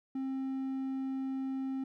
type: tone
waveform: triangle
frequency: 266 Hz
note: C4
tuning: 29 cents sharp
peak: -31 dBFS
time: 0.15-1.84 s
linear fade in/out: 5 ms
effects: none